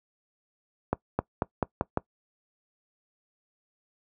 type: accelerating click train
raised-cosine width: 1 ms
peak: -10 dBFS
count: 6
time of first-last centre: 0.93-1.974 s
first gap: 260 ms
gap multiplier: 0.89
effects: noise-tail reverb RT60 0.1 s tail -21 dB re dry + high-pass 60 Hz 12 dB/octave